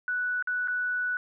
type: tone with dropouts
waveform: sine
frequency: 1480 Hz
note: F#6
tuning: in tune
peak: -26 dBFS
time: 0.08-1.17 s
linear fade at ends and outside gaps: 1 ms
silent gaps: 0.425-0.473 / 0.675-0.682 s
effects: none